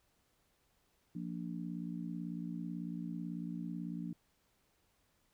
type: harmonic tone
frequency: 58.1 Hz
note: A#1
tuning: 5 cents flat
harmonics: 3 / 4 / 5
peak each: -41 / -44 / -45 dBFS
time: 1.15-4.13 s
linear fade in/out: 5 ms
effects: pink hiss -75 dBFS RMS until 5.33 s